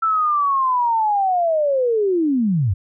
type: linear sweep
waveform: sine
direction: down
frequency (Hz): 1335 to 83.7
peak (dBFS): -15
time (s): 0.02-2.74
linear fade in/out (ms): 10
effects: none